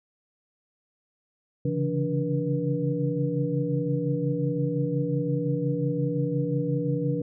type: tone cluster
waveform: sine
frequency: 137.5 / 143.2 / 167.6 / 290.2 / 481.4 Hz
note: C#3 / D3 / E3 / D4 / B4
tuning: -14 / -43 / +29 / -21 / -44 cents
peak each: -30 dBFS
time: 1.65-7.22 s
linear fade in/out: 5 ms
effects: none